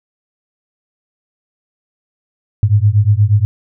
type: beating tone pair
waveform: sine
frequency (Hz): 100 / 108.4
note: G2 / A2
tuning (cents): +35 / -25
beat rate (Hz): 8.4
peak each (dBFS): -11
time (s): 2.63-3.45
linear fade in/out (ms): 0
effects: none